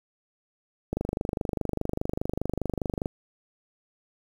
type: click train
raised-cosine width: 2 ms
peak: -14 dBFS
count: 54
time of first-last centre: 0.93-3.059 s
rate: 24.9 Hz
effects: 8-bit